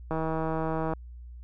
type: click train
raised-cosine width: 1 ms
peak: -17 dBFS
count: 133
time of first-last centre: 0.11-0.935 s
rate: 160 Hz
effects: added 60 Hz sine -41 dBFS peak until 1.43 s